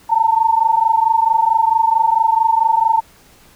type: tone pair together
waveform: sine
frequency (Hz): 888.5 / 913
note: A5 / A#5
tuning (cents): +17 / -36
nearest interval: unison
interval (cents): 47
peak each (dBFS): -14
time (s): 0.09-3.01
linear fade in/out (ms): 20
effects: pink hiss -48 dBFS RMS until 3.55 s